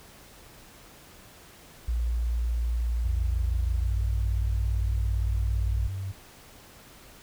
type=tone; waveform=sine; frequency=58.3 Hz; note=A#1; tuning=1 cent sharp; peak=-24 dBFS; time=1.88-5.88 s; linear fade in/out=5 ms
type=tone with pitch glide; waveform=sine; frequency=84.5 to 95.95 Hz; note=E2 to G2; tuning=+43 to -37 cents; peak=-30 dBFS; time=3.04-6.12 s; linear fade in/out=10 ms; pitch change=+220 cents; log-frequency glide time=3.82-3.91 s
effects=pink hiss -51 dBFS RMS until 7.22 s